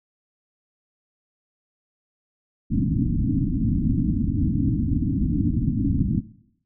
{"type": "low-pass noise", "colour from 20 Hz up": "white", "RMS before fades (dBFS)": -22, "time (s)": [2.7, 6.21], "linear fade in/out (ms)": 20, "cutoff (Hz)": 300, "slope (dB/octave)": 96, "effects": ["noise-tail reverb RT60 0.7 s tail -17 dB re dry"]}